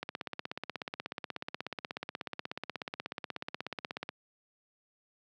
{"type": "click train", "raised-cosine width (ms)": 0.3, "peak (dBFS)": -20, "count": 68, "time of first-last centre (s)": [0.03, 4.091], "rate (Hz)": 16.5, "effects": ["high-pass 150 Hz 12 dB/octave"]}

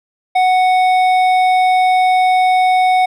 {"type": "tone with hard clipping", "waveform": "sine", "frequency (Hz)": 740, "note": "F#5", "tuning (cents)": 0, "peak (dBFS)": -11, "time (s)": [0.35, 3.06], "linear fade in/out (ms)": 10, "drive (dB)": 9, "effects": []}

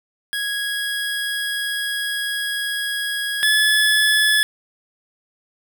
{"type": "tone pair in turn", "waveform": "25% pulse", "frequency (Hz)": [1657, 1716.5], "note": ["G#6", "A6"], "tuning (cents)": [-4, -43], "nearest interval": "minor second", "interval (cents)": 61, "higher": "second", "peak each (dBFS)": [-18, -10], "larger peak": "second", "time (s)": [[0.33, 3.43], [3.43, 4.43]], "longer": "first", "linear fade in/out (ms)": 0, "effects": []}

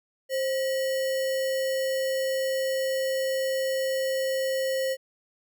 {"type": "tone with sample-and-hold", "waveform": "sine", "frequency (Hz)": 529, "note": "C5", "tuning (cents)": 19, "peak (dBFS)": -24, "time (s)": [0.29, 4.97], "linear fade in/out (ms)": 50, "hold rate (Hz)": 2450, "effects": []}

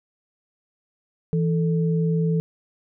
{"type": "tone pair together", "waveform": "sine", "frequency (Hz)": [163.44, 440], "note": ["E3", "A4"], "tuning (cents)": [-14, 0], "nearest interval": "octave + perfect fourth", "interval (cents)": 1714, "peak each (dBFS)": [-19, -27], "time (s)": [1.33, 2.4], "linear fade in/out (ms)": 0, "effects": []}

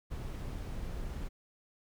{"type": "noise", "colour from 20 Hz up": "brown", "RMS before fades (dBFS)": -39, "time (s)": [0.1, 1.29], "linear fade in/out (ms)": 20, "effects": []}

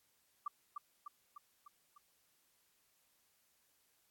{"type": "tone with echo", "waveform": "sine", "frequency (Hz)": 1174.7, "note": "D6", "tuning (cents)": 0, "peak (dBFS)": -36, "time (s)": [0.46, 0.48], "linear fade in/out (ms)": 5, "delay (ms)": 300, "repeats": 5, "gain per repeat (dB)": -4, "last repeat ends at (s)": 1.98, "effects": ["white hiss -75 dBFS RMS until 4.1 s", "AAC 64 kbps"]}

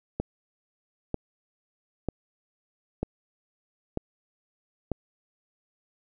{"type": "click train", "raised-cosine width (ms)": 2, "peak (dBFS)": -14, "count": 6, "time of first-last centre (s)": [0.2, 4.917], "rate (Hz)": 1.06, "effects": []}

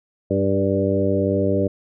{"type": "harmonic tone with a mistuned harmonic", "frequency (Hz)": 98, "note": "G2", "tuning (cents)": 0, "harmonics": [1, 2, 3, 4, 5, 6], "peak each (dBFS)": [-24, -24, -24, -24, -24, -24], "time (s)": [0.3, 1.68], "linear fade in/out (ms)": 10, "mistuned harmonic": 5, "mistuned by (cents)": -18, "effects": []}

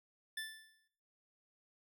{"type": "tone with exponential decay", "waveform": "25% pulse", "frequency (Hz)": 1760, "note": "A6", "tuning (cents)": 0, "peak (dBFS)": -34, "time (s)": [0.37, 0.88], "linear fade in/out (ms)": 5, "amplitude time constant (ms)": 110, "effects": ["noise-tail reverb RT60 0.7 s tail -22 dB re dry"]}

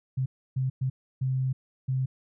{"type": "tone bursts at uneven times", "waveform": "sine", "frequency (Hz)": 130.81, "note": "C3", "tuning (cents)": 0, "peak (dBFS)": -24, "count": 5, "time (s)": [[0.17, 0.26], [0.56, 0.7], [0.81, 0.9], [1.21, 1.53], [1.88, 2.06]], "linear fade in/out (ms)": 10, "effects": []}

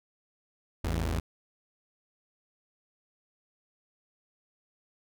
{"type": "tone pair together", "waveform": "sawtooth", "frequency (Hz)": [53.62, 82.41], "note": ["A1", "E2"], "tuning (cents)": [-44, 0], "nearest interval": "perfect fifth", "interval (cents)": 744, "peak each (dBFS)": -27, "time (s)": [0.84, 1.2], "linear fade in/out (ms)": 5, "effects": []}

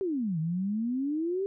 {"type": "exponential two-way sweep", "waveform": "sine", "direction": "down then up", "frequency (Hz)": [402, 154.7, 402], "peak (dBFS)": -27, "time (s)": [0.01, 1.46], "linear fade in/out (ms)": 0, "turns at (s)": 0.39, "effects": []}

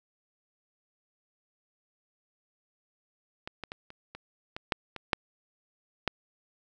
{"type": "clicks", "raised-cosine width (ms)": 0.3, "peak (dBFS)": [-21, -21, -22, -30, -26, -21, -9, -22, -7, -10], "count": 10, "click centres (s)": [3.475, 3.637, 3.719, 3.904, 4.15, 4.565, 4.722, 4.963, 5.132, 6.077], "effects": []}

